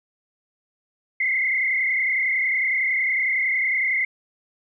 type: tone with frequency modulation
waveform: sine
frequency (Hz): 2093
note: C7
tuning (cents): 0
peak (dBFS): -19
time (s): 1.2-4.05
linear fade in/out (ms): 5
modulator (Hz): 30.9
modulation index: 2.8
effects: none